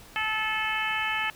harmonic tone, 434.9 Hz, A4, 20 cents flat, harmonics 2 / 3 / 4 / 5 / 6 / 7, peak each -33 / -34 / -31 / -33 / -32 / -35 dBFS, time 0.16-1.3 s, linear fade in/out 0 ms, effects pink hiss -50 dBFS RMS until 1.35 s

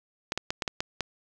clicks, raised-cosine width 0.2 ms, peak -11 dBFS, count 7, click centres 0.321 / 0.376 / 0.505 / 0.622 / 0.678 / 0.805 / 1.007 s, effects none

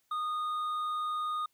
sine tone with hard clipping, 1232 Hz, D#6, 17 cents flat, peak -32 dBFS, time 0.11-1.46 s, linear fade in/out 5 ms, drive 4 dB, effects white hiss -74 dBFS RMS until 1.53 s

